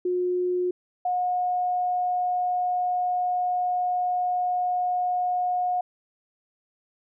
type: tone pair in turn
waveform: sine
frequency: 360.3 / 722.7 Hz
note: F#4 / F#5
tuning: -46 / -41 cents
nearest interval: octave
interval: 1205 cents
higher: second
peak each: -22 dBFS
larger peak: neither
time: 0.05-0.71 / 1.05-5.81 s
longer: second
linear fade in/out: 5 ms
effects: none